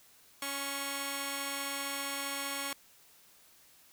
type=tone pair together; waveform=5% pulse; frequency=278.8 / 1100 Hz; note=C#4 / C#6; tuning=+10 / -14 cents; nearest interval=2 octaves; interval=2376 cents; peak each=-26 / -26 dBFS; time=0.42-2.73 s; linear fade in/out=2 ms; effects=white hiss -61 dBFS RMS until 3.92 s